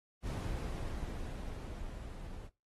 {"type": "noise with level ramp", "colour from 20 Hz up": "brown", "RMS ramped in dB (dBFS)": [-36, -47], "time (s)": [0.22, 2.5], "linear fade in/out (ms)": 50, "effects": ["noise-tail reverb RT60 0.3 s tail -24 dB re dry", "AAC 32 kbps"]}